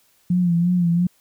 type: tone with vibrato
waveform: sine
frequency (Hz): 174.61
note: F3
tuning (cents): 0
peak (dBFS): -15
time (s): 0.3-1.07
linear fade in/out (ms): 5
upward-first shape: sine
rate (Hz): 2.9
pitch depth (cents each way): 56
effects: white hiss -60 dBFS RMS until 1.2 s